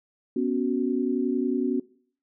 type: chord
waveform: sine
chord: B suspended second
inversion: none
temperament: just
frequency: 246.9 / 277.8 / 370.4 Hz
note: B3 / C#4 / F#4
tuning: 0 / +4 / +2 cents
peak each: -26 / -27 / -27 dBFS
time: 0.36-1.8 s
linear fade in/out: 5 ms
effects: noise-tail reverb RT60 0.5 s tail -20 dB re dry